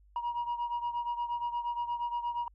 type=beating tone pair; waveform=sine; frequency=952 / 960.5 Hz; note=A#5 / B5; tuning=+36 / -48 cents; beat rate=8.5 Hz; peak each=-31 / -35 dBFS; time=0.16-2.48 s; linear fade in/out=2 ms; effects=tanh soft clip ceiling -28 dBFS + added 50 Hz sine -58 dBFS peak until 2.54 s